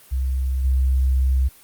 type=tone with level steps; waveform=sine; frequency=65.41 Hz; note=C2; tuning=in tune; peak=-19 / -15 dBFS; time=0.11-1.49 s; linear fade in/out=20 ms; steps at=0.64 s; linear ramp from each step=10 ms; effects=white hiss -49 dBFS RMS until 1.63 s + Opus 32 kbps